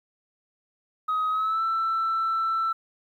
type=tone with pitch glide; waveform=sine; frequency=1262 to 1331.6 Hz; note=D#6 to E6; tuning=+24 to +17 cents; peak=-21 dBFS; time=1.08-2.73 s; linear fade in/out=10 ms; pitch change=+93 cents; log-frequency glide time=1.3-1.63 s; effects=tanh soft clip ceiling -20 dBFS + 10-bit